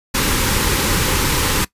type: band-stop noise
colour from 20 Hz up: pink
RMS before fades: -17 dBFS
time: 0.14-1.65 s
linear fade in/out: 10 ms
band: 570 to 800 Hz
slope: 96 dB/octave
effects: noise-tail reverb RT60 0.1 s tail -20 dB re dry + resampled to 32000 Hz